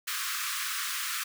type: high-pass noise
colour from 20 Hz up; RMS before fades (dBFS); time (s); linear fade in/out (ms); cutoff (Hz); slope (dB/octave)
pink; -33; 0.07-1.24; 10; 1100; 96
effects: none